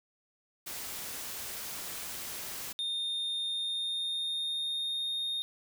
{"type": "noise", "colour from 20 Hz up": "white", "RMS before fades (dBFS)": -40, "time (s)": [0.66, 2.73], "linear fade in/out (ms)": 10}
{"type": "tone with pitch glide", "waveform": "triangle", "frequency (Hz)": [3650, 3686], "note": ["A#7", "A#7"], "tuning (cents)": [-37, -20], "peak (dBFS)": -30, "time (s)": [2.79, 5.42], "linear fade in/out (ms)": 0, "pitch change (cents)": 17, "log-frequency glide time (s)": [3.38, 5.16]}
{"effects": []}